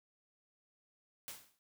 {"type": "noise with exponential decay", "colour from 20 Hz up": "white", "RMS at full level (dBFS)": -43, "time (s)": [1.28, 1.59], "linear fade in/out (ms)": 0, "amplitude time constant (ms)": 66, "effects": []}